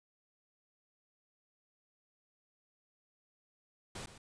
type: noise with echo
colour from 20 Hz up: pink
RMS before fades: -44 dBFS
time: 3.95-4.06 s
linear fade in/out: 5 ms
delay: 120 ms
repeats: 1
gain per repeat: -11 dB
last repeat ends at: 4.18 s
effects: resampled to 22050 Hz